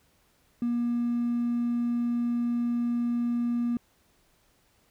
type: tone with hard clipping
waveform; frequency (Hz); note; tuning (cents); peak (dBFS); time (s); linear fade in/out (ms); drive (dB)
triangle; 238.5; A#3; +40; -25; 0.62-3.77; 2; 4
effects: pink hiss -66 dBFS RMS until 4.9 s